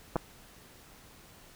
clicks, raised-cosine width 1 ms, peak -15 dBFS, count 2, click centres 0.158 / 0.164 s, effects pink hiss -55 dBFS RMS until 1.55 s

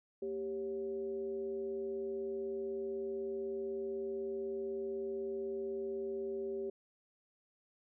sine tone with frequency modulation, 392 Hz, G4, in tune, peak -36 dBFS, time 0.22-6.7 s, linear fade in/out 5 ms, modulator 160 Hz, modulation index 0.51, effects none

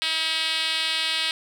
5% pulse tone with band-pass filter, 320.5 Hz, E4, 49 cents flat, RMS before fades -25 dBFS, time 0.02-1.31 s, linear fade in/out 0 ms, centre 3800 Hz, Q 1.6, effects none

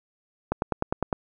click train, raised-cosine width 1 ms, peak -10 dBFS, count 7, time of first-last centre 0.52-1.128 s, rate 9.87 Hz, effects none

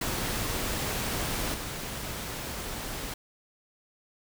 pink noise with level steps, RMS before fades -31 / -36 dBFS, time 0.01-3.14 s, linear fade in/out 5 ms, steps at 1.54 s, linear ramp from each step 2 ms, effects none

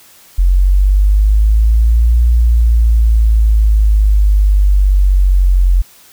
sine linear two-way sweep, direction up then down, 44.57 to 58.9 to 44.57 Hz, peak -6 dBFS, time 0.38-5.82 s, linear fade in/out 10 ms, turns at 2.22 s, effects white hiss -43 dBFS RMS until 6.12 s

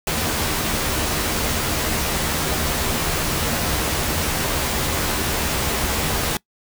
pink noise with comb filter, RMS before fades -22 dBFS, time 0.07-6.37 s, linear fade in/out 2 ms, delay 13 ms, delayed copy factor +0.5, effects noise-tail reverb RT60 0.1 s tail -23 dB re dry

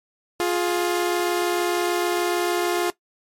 sawtooth tone pair together, 351.9 / 418.5 Hz, F4 / G#4, +13 / +13 cents, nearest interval minor third, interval 300 cents, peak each -17 / -23 dBFS, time 0.4-2.9 s, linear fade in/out 0 ms, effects noise-tail reverb RT60 0.1 s tail -18 dB re dry + MP3 64 kbps

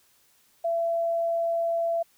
sine tone, 672 Hz, E5, 33 cents sharp, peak -23 dBFS, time 0.64-2.03 s, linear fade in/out 10 ms, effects white hiss -63 dBFS RMS until 2.17 s

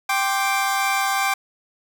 25% pulse chord, G suspended fourth, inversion none, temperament equal with one note detuned, 784 / 1052.6 / 1174.7 Hz, G5 / C6 / D6, 0 / +10 / 0 cents, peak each -18 / -23 / -21 dBFS, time 0.09-1.34 s, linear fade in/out 5 ms, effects none

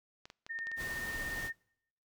clicks, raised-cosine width 0.2 ms, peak -31 dBFS, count 8, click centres 0.255 / 0.301 / 0.465 / 0.589 / 0.67 / 0.716 / 0.819 / 0.871 s
sine tone with tremolo, 1826 Hz, A#6, 36 cents flat, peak -35 dBFS, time 0.49-1.53 s, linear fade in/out 20 ms, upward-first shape sine, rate 17 Hz, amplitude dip 35%
pink noise, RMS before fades -44 dBFS, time 0.76-1.51 s, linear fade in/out 50 ms
effects noise-tail reverb RT60 0.8 s tail -26 dB re dry

